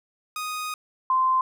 sawtooth / sine tone pair in turn, 1244.5 / 1038.8 Hz, D#6 / C6, 0 / -13 cents, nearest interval minor third, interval 313 cents, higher first, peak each -25 / -18 dBFS, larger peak second, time 0.36-0.74 / 1.1-1.41 s, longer first, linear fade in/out 2 ms, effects none

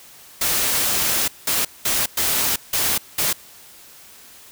white noise bursts at uneven times, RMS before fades -20 dBFS, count 6, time 0.41-1.28 / 1.47-1.65 / 1.85-2.06 / 2.17-2.56 / 2.73-2.98 / 3.18-3.33 s, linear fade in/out 5 ms, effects white hiss -45 dBFS RMS until 4.51 s

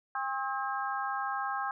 harmonic tone with a mistuned harmonic, 268.3 Hz, C4, 44 cents sharp, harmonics 3 / 4 / 5 / 6, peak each -35 / -36 / -37 / -38 dBFS, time 0.15-1.71 s, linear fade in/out 2 ms, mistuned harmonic 5, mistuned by -71 cents, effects none

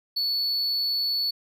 triangle tone, 4435 Hz, C#8, in tune, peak -22 dBFS, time 0.16-1.31 s, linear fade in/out 10 ms, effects none

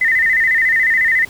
sine tone with vibrato, 1921 Hz, B6, 48 cents flat, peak -11 dBFS, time 0.01-1.25 s, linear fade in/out 5 ms, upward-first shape square, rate 14 Hz, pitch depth 88 cents each way, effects pink hiss -40 dBFS RMS until 1.29 s

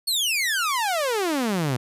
sawtooth exponential sweep, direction down, 4474 to 118.8 Hz, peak -18 dBFS, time 0.07-1.77 s, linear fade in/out 10 ms, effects resampled to 32000 Hz

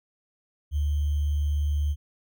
sine tone with sample-and-hold, 73.6 Hz, D2, 4 cents sharp, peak -22 dBFS, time 0.71-1.96 s, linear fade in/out 50 ms, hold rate 3150 Hz, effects none

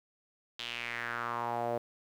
sawtooth tone with band-pass filter sweep, 118.6 Hz, A#2, 30 cents sharp, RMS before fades -36 dBFS, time 0.59-1.78 s, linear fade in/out 5 ms, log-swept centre 3400 to 570 Hz, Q 3.7, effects 10-bit

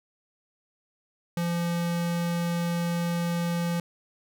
square tone, 171.4 Hz, F3, 32 cents flat, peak -26 dBFS, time 1.37-3.8 s, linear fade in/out 2 ms, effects none

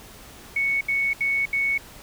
sine tone bursts, 2217 Hz, C#7, in tune, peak -20 dBFS, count 4, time 0.56-1.779 s, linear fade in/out 5 ms, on 250 ms, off 73 ms, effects pink hiss -45 dBFS RMS until 2.02 s

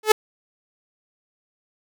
sawtooth tone with exponential growth, 431.2 Hz, A4, 35 cents flat, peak -3 dBFS, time 0.03-0.12 s, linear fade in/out 5 ms, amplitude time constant 19 ms, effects none

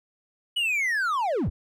triangle linear sweep, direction down, 2978 to 32.99 Hz, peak -21 dBFS, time 0.56-1.5 s, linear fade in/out 10 ms, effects none

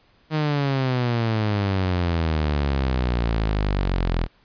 sawtooth exponential sweep, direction down, 157.5 to 40.59 Hz, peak -16 dBFS, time 0.3-4.28 s, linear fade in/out 50 ms, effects pink hiss -59 dBFS RMS until 4.44 s + resampled to 11025 Hz

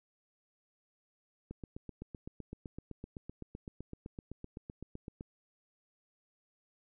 click train, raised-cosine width 3 ms, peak -30 dBFS, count 30, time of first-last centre 1.51-5.209 s, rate 7.84 Hz, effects none

